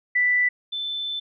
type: tone pair in turn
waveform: sine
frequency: 1979 / 3526 Hz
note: B6 / A7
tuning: +3 / +3 cents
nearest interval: minor seventh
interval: 1000 cents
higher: second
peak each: -17 / -26 dBFS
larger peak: first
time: 0.15-0.49 / 0.72-1.2 s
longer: second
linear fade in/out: 10 ms
effects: none